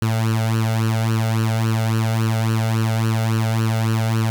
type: tone with flanger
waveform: sawtooth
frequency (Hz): 111.8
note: A2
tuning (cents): +28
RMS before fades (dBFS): -19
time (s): 0.02-4.3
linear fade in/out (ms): 0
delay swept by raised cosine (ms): 0.69 to 1.45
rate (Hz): 3.6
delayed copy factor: +0.8
effects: none